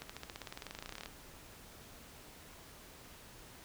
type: accelerating click train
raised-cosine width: 0.2 ms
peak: -26 dBFS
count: 24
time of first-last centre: 0.02-1.059 s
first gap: 75 ms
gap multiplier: 0.95
effects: pink hiss -55 dBFS RMS until 3.64 s